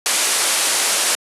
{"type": "low-pass noise", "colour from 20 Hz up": "white", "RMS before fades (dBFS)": -18, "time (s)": [0.06, 1.15], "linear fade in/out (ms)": 0, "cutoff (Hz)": 11000, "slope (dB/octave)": 48, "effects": ["high-pass 400 Hz 12 dB/octave", "resampled to 32000 Hz"]}